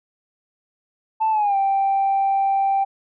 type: tone with pitch glide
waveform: sine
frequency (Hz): 880 to 784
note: A5 to G5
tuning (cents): 0 to 0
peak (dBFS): -15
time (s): 1.2-2.85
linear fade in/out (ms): 20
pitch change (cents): -200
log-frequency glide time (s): 1.31-1.56
effects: tanh soft clip ceiling -13 dBFS